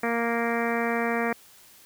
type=harmonic tone; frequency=233.1 Hz; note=A#3; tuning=in tune; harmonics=1 / 2 / 3 / 4 / 5 / 6 / 7 / 8 / 9 / 10; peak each=-29 / -29 / -31 / -36 / -35 / -37 / -36 / -33 / -38 / -37 dBFS; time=0.03-1.33 s; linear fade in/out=5 ms; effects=white hiss -53 dBFS RMS until 1.85 s